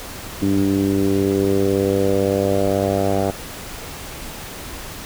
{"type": "tone with low-pass filter sweep", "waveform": "10% pulse", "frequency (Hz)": 98, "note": "G2", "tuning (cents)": 0, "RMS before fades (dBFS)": -18, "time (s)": [0.42, 3.31], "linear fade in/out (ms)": 5, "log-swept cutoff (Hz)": [280, 770], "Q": 3.1, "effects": ["pink hiss -33 dBFS RMS until 5.05 s"]}